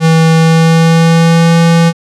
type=tone with pitch glide; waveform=square; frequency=162.2 to 167.15 Hz; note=E3 to E3; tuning=-28 to +24 cents; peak=-5 dBFS; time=0-1.93 s; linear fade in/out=50 ms; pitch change=+52 cents; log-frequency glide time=0.36-1.58 s; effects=low-pass 8000 Hz 12 dB/octave